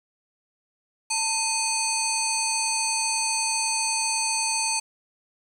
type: harmonic tone with a mistuned harmonic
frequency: 894 Hz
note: A5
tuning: 27 cents sharp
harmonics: 1 / 3 / 5 / 7 / 9 / 10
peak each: -30 / -30 / -30 / -30 / -30 / -30 dBFS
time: 1.1-4.8 s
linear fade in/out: 10 ms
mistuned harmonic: 3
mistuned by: -130 cents
effects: 8-bit